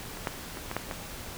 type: clicks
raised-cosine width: 0.5 ms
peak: -26 / -13 / -24 / -18 / -13 / -18 dBFS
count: 6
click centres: 0.172 / 0.272 / 0.572 / 0.714 / 0.766 / 0.912 s
effects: pink hiss -41 dBFS RMS until 1.37 s